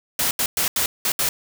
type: noise bursts at uneven times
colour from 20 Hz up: white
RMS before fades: -21 dBFS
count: 6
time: 0.19-0.31 / 0.39-0.46 / 0.57-0.68 / 0.76-0.86 / 1.05-1.12 / 1.19-1.29 s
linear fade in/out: 2 ms
effects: none